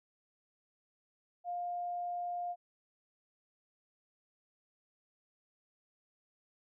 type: tone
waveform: sine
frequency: 705 Hz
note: F5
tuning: 16 cents sharp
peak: -35 dBFS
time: 1.44-2.56 s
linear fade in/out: 50 ms
effects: none